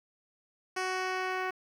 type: tone with low-pass filter sweep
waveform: 10% pulse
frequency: 372.2 Hz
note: F#4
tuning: 10 cents sharp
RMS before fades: -33 dBFS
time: 0.76-1.51 s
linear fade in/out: 10 ms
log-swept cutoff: 7800 to 2400 Hz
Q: 0.81
effects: 9-bit